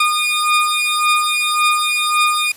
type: beating tone pair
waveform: 20% pulse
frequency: 1220 / 1221.8 Hz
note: D#6 / D#6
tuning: -34 / -32 cents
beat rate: 1.8 Hz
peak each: -12 dBFS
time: 0-2.52 s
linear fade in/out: 5 ms
effects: white hiss -42 dBFS RMS until 2.56 s + resampled to 32000 Hz

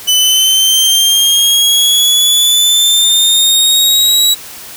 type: exponential sweep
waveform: sawtooth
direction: up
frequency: 2995 to 3895 Hz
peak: -4 dBFS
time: 0.07-4.35 s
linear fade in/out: 20 ms
effects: white hiss -30 dBFS RMS until 4.76 s

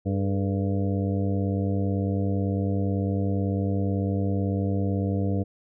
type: harmonic tone with a mistuned harmonic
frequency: 98 Hz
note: G2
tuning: in tune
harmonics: 1 / 2 / 3 / 4 / 5 / 6 / 7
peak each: -25 / -28 / -31 / -37 / -34 / -41 / -40 dBFS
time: 0.05-5.44 s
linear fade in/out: 20 ms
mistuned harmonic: 4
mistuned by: +120 cents
effects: none

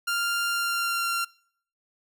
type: tone with pitch glide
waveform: sawtooth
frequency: 1395 to 1378.2 Hz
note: F6 to F6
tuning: -2 to -23 cents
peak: -21 dBFS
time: 0.07-1.25 s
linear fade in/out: 10 ms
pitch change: -21 cents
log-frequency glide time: 0.48-1.07 s
effects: noise-tail reverb RT60 0.6 s tail -24 dB re dry

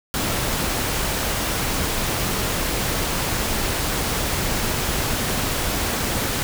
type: noise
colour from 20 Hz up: pink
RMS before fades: -23 dBFS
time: 0.14-6.43 s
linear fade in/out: 0 ms
effects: none

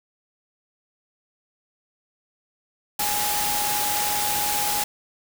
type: tone in noise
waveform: sine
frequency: 830.6 Hz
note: G#5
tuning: in tune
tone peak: -27 dBFS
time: 2.99-4.84 s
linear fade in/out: 5 ms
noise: white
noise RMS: -25 dBFS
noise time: 2.99-4.84 s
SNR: -5 dB
effects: none

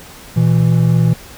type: tone pair together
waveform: triangle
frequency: 120.23 / 164.8 Hz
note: B2 / E3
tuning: -46 / 0 cents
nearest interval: perfect fourth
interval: 546 cents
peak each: -10 dBFS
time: 0.36-1.14 s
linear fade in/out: 10 ms
effects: pink hiss -37 dBFS RMS until 1.37 s

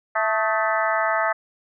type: harmonic tone with a mistuned harmonic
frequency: 220 Hz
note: A3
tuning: in tune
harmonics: 3 / 4 / 5 / 6 / 7 / 8 / 9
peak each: -24 / -26 / -30 / -25 / -29 / -28 / -30 dBFS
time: 0.15-1.33 s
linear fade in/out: 10 ms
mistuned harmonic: 6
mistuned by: -63 cents
effects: none

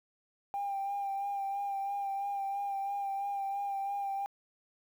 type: tone with vibrato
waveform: sine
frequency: 795 Hz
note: G5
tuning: 24 cents sharp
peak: -31 dBFS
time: 0.54-4.26 s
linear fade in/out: 0 ms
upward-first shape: sine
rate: 3 Hz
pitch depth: 24 cents each way
effects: tanh soft clip ceiling -28 dBFS + 10-bit

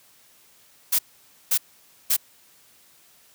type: noise bursts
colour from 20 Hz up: blue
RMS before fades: -20 dBFS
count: 3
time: 0.92-2.167 s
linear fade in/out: 10 ms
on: 69 ms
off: 520 ms
effects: white hiss -56 dBFS RMS until 3.34 s + high-pass 60 Hz 12 dB/octave

